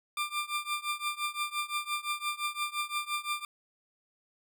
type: tone with tremolo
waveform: 20% pulse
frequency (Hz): 1191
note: D6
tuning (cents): +24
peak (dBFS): -23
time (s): 0.17-3.45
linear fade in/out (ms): 2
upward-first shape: triangle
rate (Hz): 5.8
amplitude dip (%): 95
effects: none